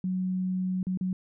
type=tone with dropouts; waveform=sine; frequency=185.1 Hz; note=F#3; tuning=1 cent sharp; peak=-26 dBFS; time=0.04-1.13 s; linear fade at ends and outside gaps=2 ms; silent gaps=0.83-0.868 / 0.974-1.01 s; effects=none